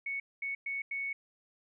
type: tone bursts at uneven times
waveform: sine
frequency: 2217 Hz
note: C#7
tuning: in tune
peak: -33 dBFS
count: 4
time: 0.06-0.2 / 0.42-0.55 / 0.66-0.82 / 0.91-1.13 s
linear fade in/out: 5 ms
effects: none